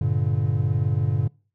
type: chord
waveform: triangle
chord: G minor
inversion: none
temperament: equal with one note detuned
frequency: 98 / 116.54 / 143.48 Hz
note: G2 / Bb2 / D3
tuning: 0 / 0 / -40 cents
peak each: -22 dBFS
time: 0.01-1.28 s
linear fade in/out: 5 ms
effects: noise-tail reverb RT60 0.4 s tail -25 dB re dry